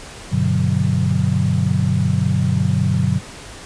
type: chord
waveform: sine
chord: G major seventh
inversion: none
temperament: equal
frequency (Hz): 98 / 123.47 / 146.83 / 185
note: G2 / B2 / D3 / F#3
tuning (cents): 0 / 0 / 0 / 0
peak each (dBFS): -20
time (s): 0.3-3.21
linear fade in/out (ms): 50
effects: pink hiss -36 dBFS RMS until 3.65 s + resampled to 22050 Hz